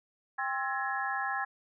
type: harmonic tone with a mistuned harmonic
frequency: 265.2 Hz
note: C4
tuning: 23 cents sharp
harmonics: 3 / 4 / 5 / 6 / 7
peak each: -35 / -37 / -39 / -34 / -43 dBFS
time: 0.38-1.45 s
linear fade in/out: 10 ms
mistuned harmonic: 6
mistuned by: +98 cents
effects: none